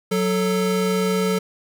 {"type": "tone pair together", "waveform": "square", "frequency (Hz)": [185, 440], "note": ["F#3", "A4"], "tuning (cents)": [0, 0], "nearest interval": "octave + minor third", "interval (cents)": 1500, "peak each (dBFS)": -22, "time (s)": [0.11, 1.39], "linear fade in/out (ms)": 10, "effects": []}